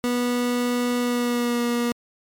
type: tone with pitch glide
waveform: 30% pulse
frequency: 244.2 to 239 Hz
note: B3 to A#3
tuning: -19 to +43 cents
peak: -18 dBFS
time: 0.04-1.92 s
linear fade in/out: 0 ms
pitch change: -38 cents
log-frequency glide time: 0.99-1.62 s
effects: MP3 96 kbps